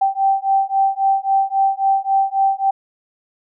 sine beating tone pair, 778 / 781.7 Hz, G5 / G5, -13 / -5 cents, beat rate 3.7 Hz, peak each -17 dBFS, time 0.01-2.71 s, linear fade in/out 10 ms, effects none

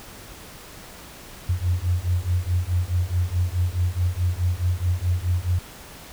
sine beating tone pair, 86.8 / 91.5 Hz, F2 / F#2, -10 / -19 cents, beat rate 4.7 Hz, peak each -23 dBFS, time 1.49-5.59 s, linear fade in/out 5 ms, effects pink hiss -42 dBFS RMS until 6.12 s

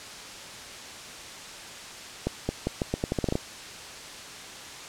accelerating click train, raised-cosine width 2 ms, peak -12 dBFS, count 12, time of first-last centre 2.27-3.354 s, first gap 220 ms, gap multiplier 0.82, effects white hiss -41 dBFS RMS until 4.88 s + low-pass 7000 Hz 12 dB/octave

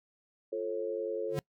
sine chord, F augmented, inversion none, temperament equal with one note detuned, 349.2 / 440 / 542 Hz, F4 / A4 / C#5, 0 / 0 / -39 cents, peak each -39 / -34 / -36 dBFS, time 0.52-1.39 s, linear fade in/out 10 ms
square tone with exponential growth, 146.6 Hz, D3, 3 cents flat, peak -28 dBFS, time 1.28-1.39 s, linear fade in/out 0 ms, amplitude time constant 22 ms
effects noise-tail reverb RT60 0.1 s tail -25 dB re dry

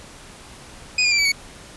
25% pulse tone with pitch steps, 2489 / 2422 / 2357 / 2294 / 2233 Hz, D#7 / D#7 / D7 / D7 / C#7, 0 / -47 / +6 / -41 / +12 cents, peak -12 dBFS, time 0.98-1.32 s, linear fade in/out 5 ms, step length 68 ms, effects pink hiss -42 dBFS RMS until 1.76 s + resampled to 24000 Hz

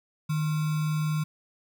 sine tone with sample-and-hold, 154.2 Hz, D#3, 15 cents flat, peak -24 dBFS, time 0.29-1.24 s, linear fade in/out 10 ms, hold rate 1225 Hz, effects none

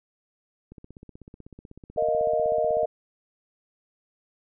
click train, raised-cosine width 3 ms, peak -31 dBFS, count 35, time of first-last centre 0.72-2.832 s, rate 16.1 Hz
sine chord, Bb suspended fourth, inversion none, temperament equal, 466.2 / 622.3 / 698.5 Hz, Bb4 / Eb5 / F5, 0 / 0 / 0 cents, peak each -27 / -23 / -28 dBFS, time 1.97-2.86 s, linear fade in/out 10 ms
effects none

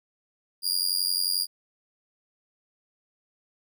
sawtooth tone with amplitude modulation, 4820 Hz, D8, 44 cents sharp, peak -17 dBFS, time 0.62-1.47 s, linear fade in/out 50 ms, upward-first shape sine, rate 91.3 Hz, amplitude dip 95%, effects none

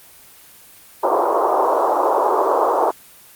white band-pass noise, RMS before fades -17 dBFS, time 1.03-2.91 s, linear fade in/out 5 ms, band 350 to 1100 Hz, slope 48 dB/octave, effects white hiss -45 dBFS RMS until 3.35 s + Opus 24 kbps

